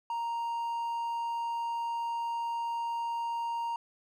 triangle tone, 932.3 Hz, A#5, in tune, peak -29 dBFS, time 0.1-3.76 s, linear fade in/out 2 ms, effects none

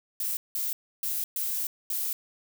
violet noise bursts at uneven times, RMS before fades -30 dBFS, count 5, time 0.2-0.37 / 0.55-0.73 / 1.03-1.24 / 1.36-1.67 / 1.9-2.13 s, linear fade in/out 2 ms, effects none

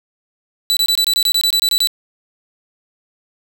40% pulse tone bursts, 3961 Hz, B7, 4 cents sharp, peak -11 dBFS, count 13, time 0.7-1.872 s, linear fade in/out 0 ms, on 68 ms, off 24 ms, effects none

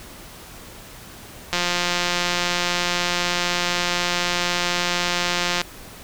click train, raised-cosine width 0.2 ms, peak -4 dBFS, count 720, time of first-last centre 1.53-5.615 s, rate 176 Hz, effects pink hiss -41 dBFS RMS until 6.03 s

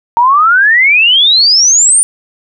sine exponential sweep, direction up, 915 to 9400 Hz, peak -4 dBFS, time 0.17-2.03 s, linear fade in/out 0 ms, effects none

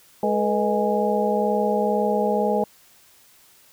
sine tone cluster, 209.3 / 426.8 / 488.9 / 623 / 828 Hz, G#3 / G#4 / B4 / D#5 / G#5, +14 / +47 / -18 / +2 / -5 cents, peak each -25 dBFS, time 0.23-2.64 s, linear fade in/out 2 ms, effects white hiss -54 dBFS RMS until 3.72 s

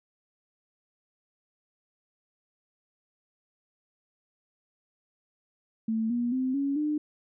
sine tone with pitch steps, 222.6 / 240 / 258.7 / 278.8 / 300.6 Hz, A3 / B3 / C4 / C#4 / D4, +20 / -49 / -19 / +10 / +40 cents, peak -25 dBFS, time 5.88-6.98 s, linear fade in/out 5 ms, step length 220 ms, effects none

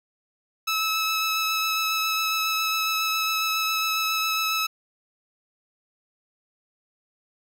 15% pulse tone with vibrato, 1300 Hz, E6, 24 cents flat, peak -16 dBFS, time 0.67-4.67 s, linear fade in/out 10 ms, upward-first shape triangle, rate 7.3 Hz, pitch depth 15 cents each way, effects none

